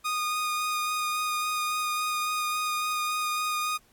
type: tone with vibrato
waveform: sawtooth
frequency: 1232 Hz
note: D#6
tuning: 17 cents flat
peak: -23 dBFS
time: 0.04-3.78 s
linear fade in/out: 20 ms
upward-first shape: sine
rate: 3.6 Hz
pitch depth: 10 cents each way
effects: pink hiss -63 dBFS RMS until 3.92 s + AAC 64 kbps